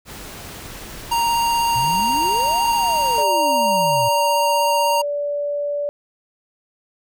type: noise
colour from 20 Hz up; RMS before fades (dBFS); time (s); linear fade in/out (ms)
pink; -35; 0.05-3.25; 50
type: tone with vibrato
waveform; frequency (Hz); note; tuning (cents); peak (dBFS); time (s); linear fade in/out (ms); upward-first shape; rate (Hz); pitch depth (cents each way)
square; 932; A#5; -1; -17; 1.11-5.02; 10; triangle; 16; 14
type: exponential two-way sweep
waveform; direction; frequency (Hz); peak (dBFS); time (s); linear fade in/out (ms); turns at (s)
sine; up then down; 113.7 to 940 to 113.7; -26; 1.75-4.09; 10; 2.69
type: tone with pitch glide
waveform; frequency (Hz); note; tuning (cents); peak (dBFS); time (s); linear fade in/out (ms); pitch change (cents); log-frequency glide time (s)
sine; 587.3 to 579.5; D5 to D5; 0 to -23; -20; 3.18-5.89; 0; -23; 3.35-4.19
effects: none